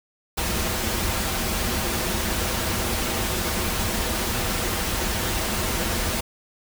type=noise with comb filter; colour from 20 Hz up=pink; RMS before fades=-25 dBFS; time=0.37-6.21 s; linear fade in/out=10 ms; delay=7 ms; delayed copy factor=-0.55; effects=none